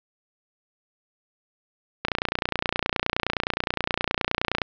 click train, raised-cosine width 0.3 ms, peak -6 dBFS, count 77, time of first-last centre 2.05-4.618 s, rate 29.6 Hz, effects low-pass 5000 Hz 12 dB/octave

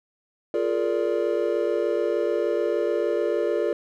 triangle chord, Bb dominant seventh, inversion second, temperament just, 349.6 / 419.5 / 466.2 / 582.7 Hz, F4 / Ab4 / Bb4 / D5, +2 / +17 / 0 / -14 cents, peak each -25 dBFS, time 0.54-3.73 s, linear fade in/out 2 ms, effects none

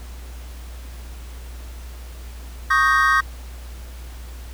triangle chord, Eb dominant seventh, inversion third, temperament equal, 1108.7 / 1244.5 / 1568 / 1864.7 Hz, Db6 / Eb6 / G6 / Bb6, 0 / 0 / 0 / 0 cents, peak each -18 dBFS, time 2.7-3.21 s, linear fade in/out 10 ms, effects added 60 Hz sine -33 dBFS peak until 4.53 s + pink hiss -45 dBFS RMS until 4.53 s

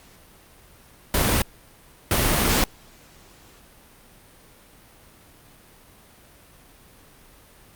pink noise bursts at uneven times, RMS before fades -20 dBFS, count 2, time 1.14-1.42 / 2.11-2.64 s, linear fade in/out 2 ms, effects pink hiss -51 dBFS RMS until 7.75 s + Opus 48 kbps

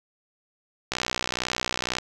click train, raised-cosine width 0.2 ms, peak -8 dBFS, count 67, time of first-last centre 0.92-1.985 s, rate 62 Hz, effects none

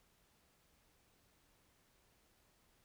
silence, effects pink hiss -73 dBFS RMS until 2.84 s

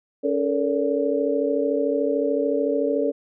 sine tone cluster, 280.2 / 434.3 / 467.9 / 572 Hz, C#4 / A4 / A#4 / D5, +19 / -23 / +6 / -46 cents, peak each -25 dBFS, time 0.23-3.12 s, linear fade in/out 20 ms, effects none

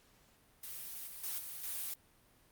blue noise with level steps, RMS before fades -45 / -48 / -39 / -45 / -40 dBFS, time 0.63-1.94 s, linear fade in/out 5 ms, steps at 1.07 / 1.23 / 1.38 / 1.63 s, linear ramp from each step 10 ms, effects pink hiss -67 dBFS RMS until 2.51 s + Opus 48 kbps

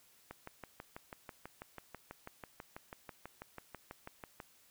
click train, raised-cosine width 0.5 ms, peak -30 dBFS, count 26, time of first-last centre 0.31-4.402 s, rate 6.11 Hz, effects white hiss -66 dBFS RMS until 4.7 s

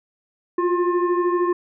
sine tone with frequency modulation, 350 Hz, F4, 4 cents sharp, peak -17 dBFS, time 0.58-1.53 s, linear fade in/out 5 ms, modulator 713 Hz, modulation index 0.96, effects none

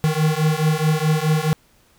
square beating tone pair, 153.4 / 158.1 Hz, D#3 / D#3, -24 / +28 cents, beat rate 4.7 Hz, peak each -20 dBFS, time 0.04-1.53 s, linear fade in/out 0 ms, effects pink hiss -57 dBFS RMS until 1.98 s

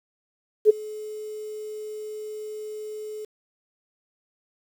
sine tone with ADSR envelope, 427.1 Hz, G#4, 48 cents sharp, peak -8 dBFS, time 0.65-3.25 s, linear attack 45 ms, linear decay 16 ms, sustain -24 dB, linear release 5 ms, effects 8-bit

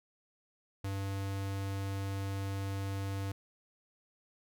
square tone, 98 Hz, G2, in tune, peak -35 dBFS, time 0.84-3.32 s, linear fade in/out 5 ms, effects none

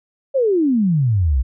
sine exponential sweep, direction down, 566 to 58.27 Hz, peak -13 dBFS, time 0.34-1.43 s, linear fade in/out 20 ms, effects none

